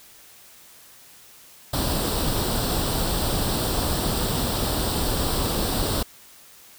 pink noise with comb filter, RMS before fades -24 dBFS, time 1.73-6.03 s, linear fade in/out 5 ms, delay 0.23 ms, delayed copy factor +0.65, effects white hiss -49 dBFS RMS until 6.78 s

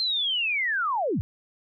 sine linear sweep, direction down, 4188 to 65.41 Hz, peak -23 dBFS, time 0-1.21 s, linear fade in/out 0 ms, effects none

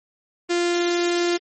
sawtooth tone with notch filter, 347.8 Hz, F4, 7 cents flat, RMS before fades -21 dBFS, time 0.49-1.38 s, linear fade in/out 20 ms, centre 900 Hz, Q 1.3, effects MP3 32 kbps

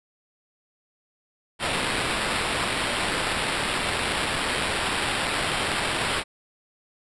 blue noise with sample-and-hold, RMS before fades -26 dBFS, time 1.59-6.24 s, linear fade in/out 50 ms, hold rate 6300 Hz, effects resampled to 24000 Hz

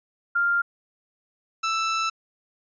sine / sawtooth tone pair in turn, 1396.9 / 1322.6 Hz, F6 / E6, 0 / +5 cents, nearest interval minor second, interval 95 cents, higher first, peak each -19 dBFS, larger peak neither, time 0.35-0.62 / 1.63-2.1 s, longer second, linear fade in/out 10 ms, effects resampled to 16000 Hz

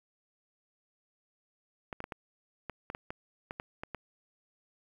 clicks, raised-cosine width 0.5 ms, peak -23 dBFS, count 12, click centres 1.928 / 2.004 / 2.041 / 2.122 / 2.697 / 2.901 / 2.949 / 3.105 / 3.509 / 3.599 / 3.835 / 3.947 s, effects 9-bit

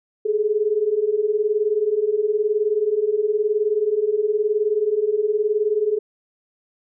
sine beating tone pair, 410 / 429 Hz, G#4 / A4, -22 / -44 cents, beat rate 19 Hz, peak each -22 / -19 dBFS, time 0.25-5.99 s, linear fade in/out 10 ms, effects none

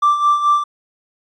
triangle tone with tremolo, 1174.7 Hz, D6, in tune, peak -6 dBFS, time 0.02-0.64 s, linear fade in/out 10 ms, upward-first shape sine, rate 4.6 Hz, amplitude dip 70%, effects tanh soft clip ceiling -6 dBFS + resampled to 22050 Hz

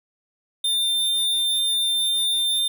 square tone, 3601 Hz, A7, 39 cents sharp, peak -20 dBFS, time 0.64-2.68 s, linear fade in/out 5 ms, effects none

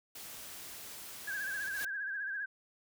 white noise, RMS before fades -47 dBFS, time 0.15-1.69 s, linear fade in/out 5 ms
sine tone with vibrato, 1612 Hz, G6, 48 cents sharp, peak -35 dBFS, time 1.27-2.46 s, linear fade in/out 10 ms, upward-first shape sine, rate 15 Hz, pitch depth 76 cents each way
white noise with exponential growth, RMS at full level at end -39 dBFS, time 1.34-1.85 s, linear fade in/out 5 ms, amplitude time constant 110 ms
effects none

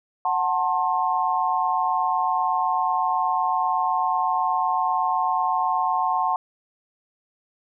sine chord, F# diminished, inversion none, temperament just, 740 / 888 / 1065.6 Hz, F#5 / A5 / C6, 0 / +16 / +31 cents, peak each -24 dBFS, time 0.25-6.36 s, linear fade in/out 2 ms, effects none

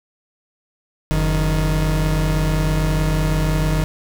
40% pulse tone pair together, 46.25 / 155.56 Hz, F#1 / D#3, 0 / 0 cents, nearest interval octave + major sixth, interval 2100 cents, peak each -18 dBFS, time 1.11-3.84 s, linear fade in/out 0 ms, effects none

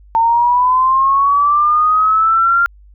sine linear sweep, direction up, 901 to 1396.9 Hz, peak -9 dBFS, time 0.15-2.66 s, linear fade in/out 0 ms, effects added 50 Hz sine -40 dBFS peak until 2.94 s

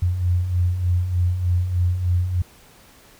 sine beating tone pair, 86.4 / 89.7 Hz, F2 / F2, -18 / +47 cents, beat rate 3.3 Hz, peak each -26 / -18 dBFS, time 0.02-2.42 s, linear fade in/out 5 ms, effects pink hiss -50 dBFS RMS until 3.19 s

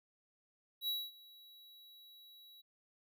square tone with ADSR envelope, 3900 Hz, B7, 23 cents flat, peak -34 dBFS, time 0.81-2.62 s, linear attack 71 ms, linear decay 230 ms, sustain -23 dB, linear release 16 ms, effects none

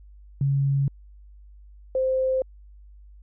sine tone pair in turn, 138.59 / 521.7 Hz, C#3 / C5, 0 / -5 cents, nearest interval octave + major seventh, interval 2295 cents, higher second, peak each -19 / -20 dBFS, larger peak first, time 0.41-0.88 / 1.95-2.42 s, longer neither, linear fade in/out 2 ms, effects added 50 Hz sine -45 dBFS peak until 3.22 s

